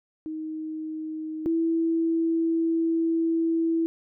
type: tone pair in turn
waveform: sine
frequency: 313.7 / 328.9 Hz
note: D#4 / E4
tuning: +14 / -4 cents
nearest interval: minor second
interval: 82 cents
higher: second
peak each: -30 / -21 dBFS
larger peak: second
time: 0.26-1.46 / 1.46-3.86 s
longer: second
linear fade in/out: 0 ms
effects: none